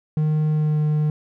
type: tone with pitch glide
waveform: triangle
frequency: 153.7 to 151.67 Hz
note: D#3 to D#3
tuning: -21 to -44 cents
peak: -15 dBFS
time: 0.17-1.1 s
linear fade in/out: 2 ms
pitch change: -23 cents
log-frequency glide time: 0.5-0.8 s
effects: none